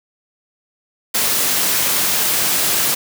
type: high-pass noise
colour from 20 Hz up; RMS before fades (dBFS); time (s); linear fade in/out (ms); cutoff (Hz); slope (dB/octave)
white; -17; 1.14-2.95; 10; 100; 12
effects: none